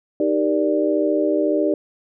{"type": "chord", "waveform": "sine", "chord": "Eb major seventh", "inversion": "none", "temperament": "equal with one note detuned", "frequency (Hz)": [310.1, 392, 466.2, 587.3], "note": ["Eb4", "G4", "Bb4", "D5"], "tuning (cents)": [-6, 0, 0, 0], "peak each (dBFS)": [-20, -22, -26, -21], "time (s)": [0.2, 1.74], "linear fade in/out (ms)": 2, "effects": []}